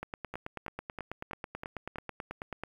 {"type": "two click trains", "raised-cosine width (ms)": 0.5, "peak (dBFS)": [-22, -24], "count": [25, 6], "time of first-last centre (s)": [[0.03, 2.636], [0.34, 1.958]], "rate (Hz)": [9.21, 3.09], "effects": ["9-bit"]}